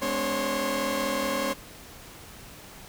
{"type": "tone cluster", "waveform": "sawtooth", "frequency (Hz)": [208.6, 253.2, 289.3, 547, 1049], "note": ["G#3", "B3", "D4", "C#5", "C6"], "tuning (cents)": [8, 43, -26, -23, 4], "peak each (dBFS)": [-31, -31, -30, -25, -30], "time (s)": [0.01, 1.54], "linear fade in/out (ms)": 20, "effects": ["pink hiss -46 dBFS RMS until 2.88 s"]}